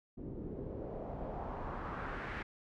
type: noise with low-pass filter sweep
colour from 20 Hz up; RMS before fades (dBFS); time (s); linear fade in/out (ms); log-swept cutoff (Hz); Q
pink; -42; 0.17-2.43; 10; 280 to 2000; 2.2
effects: none